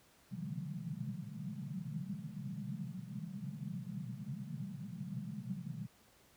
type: band-pass noise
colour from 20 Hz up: white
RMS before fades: -43 dBFS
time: 0.31-5.87 s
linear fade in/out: 10 ms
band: 120 to 210 Hz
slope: 96 dB/octave
effects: pink hiss -66 dBFS RMS until 6.36 s + high-pass 60 Hz 12 dB/octave